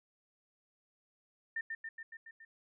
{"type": "tone with echo", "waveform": "sine", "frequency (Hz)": 1804, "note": "A6", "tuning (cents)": 43, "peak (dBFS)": -34, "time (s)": [1.56, 1.61], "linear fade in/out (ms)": 5, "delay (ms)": 140, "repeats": 6, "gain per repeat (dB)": -3, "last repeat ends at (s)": 2.45, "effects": []}